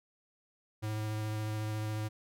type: tone with vibrato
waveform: square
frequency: 107.7 Hz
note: A2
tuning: 37 cents flat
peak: -34 dBFS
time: 0.82-2.09 s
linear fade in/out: 20 ms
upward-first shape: triangle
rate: 14 Hz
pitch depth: 14 cents each way
effects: none